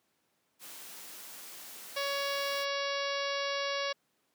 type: noise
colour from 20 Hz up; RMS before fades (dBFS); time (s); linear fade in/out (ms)
white; -47; 0.59-2.66; 50
type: harmonic tone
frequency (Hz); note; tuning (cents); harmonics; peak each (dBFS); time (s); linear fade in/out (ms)
560; C#5; +18; 1 / 2 / 3 / 4 / 5 / 6 / 7 / 8 / 9 / 10; -35 / -38 / -40 / -41 / -42 / -43 / -43 / -44 / -45 / -45; 1.96-3.93; 10
effects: pink hiss -75 dBFS RMS until 4.34 s + high-pass 200 Hz 12 dB/octave